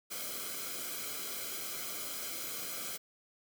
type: noise with comb filter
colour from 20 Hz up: white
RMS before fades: -40 dBFS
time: 0.1-2.98 s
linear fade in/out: 20 ms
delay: 1.1 ms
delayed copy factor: -0.75
effects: none